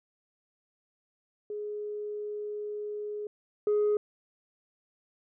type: tone pair in turn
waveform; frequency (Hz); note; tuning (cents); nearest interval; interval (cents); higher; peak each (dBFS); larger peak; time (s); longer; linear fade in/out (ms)
sine; 418.1 / 418.1; G#4 / G#4; +12 / +12; unison; 0; neither; -33 / -21; second; 1.5-3.27 / 3.67-3.97; first; 2
effects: tanh soft clip ceiling -21 dBFS